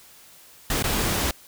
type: noise with dropouts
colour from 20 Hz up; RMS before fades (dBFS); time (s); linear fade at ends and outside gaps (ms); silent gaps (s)
pink; -24; 0.7-1.31; 2; 0.825-0.84
effects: white hiss -50 dBFS RMS until 1.47 s